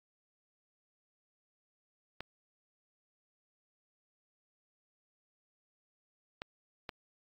clicks, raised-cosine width 0.3 ms, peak -23 dBFS, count 3, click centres 2.206 / 6.419 / 6.892 s, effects AAC 32 kbps

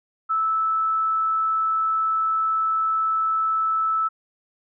sine tone, 1311 Hz, E6, 10 cents flat, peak -19 dBFS, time 0.29-4.09 s, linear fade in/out 20 ms, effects none

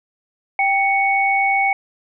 sine tone pair together, 785.9 / 2223 Hz, G5 / C#7, +4 / +4 cents, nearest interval octave + tritone, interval 1800 cents, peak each -17 dBFS, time 0.59-1.73 s, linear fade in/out 2 ms, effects none

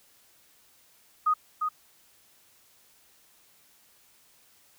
sine tone with echo, 1244.5 Hz, D#6, in tune, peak -20 dBFS, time 1.26-1.34 s, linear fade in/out 10 ms, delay 350 ms, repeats 1, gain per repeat -5 dB, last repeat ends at 1.69 s, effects white hiss -61 dBFS RMS until 4.78 s

